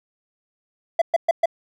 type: tone bursts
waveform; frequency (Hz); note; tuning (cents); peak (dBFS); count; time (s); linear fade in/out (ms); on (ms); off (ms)
triangle; 670; E5; +28; -11; 4; 0.99-1.458; 5; 27; 120
effects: none